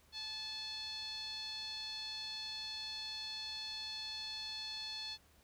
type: tone with low-pass filter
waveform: 5% pulse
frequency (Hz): 868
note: A5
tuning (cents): -24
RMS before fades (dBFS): -44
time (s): 0.12-5.18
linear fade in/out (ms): 50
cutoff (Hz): 4100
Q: 8.4
effects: added 75 Hz sine -70 dBFS peak until 5.43 s + pink hiss -68 dBFS RMS until 5.43 s